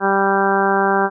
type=harmonic tone; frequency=196 Hz; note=G3; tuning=in tune; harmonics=1 / 2 / 3 / 4 / 5 / 6 / 7 / 8; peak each=-23 / -19 / -25 / -19 / -22 / -25 / -24 / -22 dBFS; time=0-1.1 s; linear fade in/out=50 ms; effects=none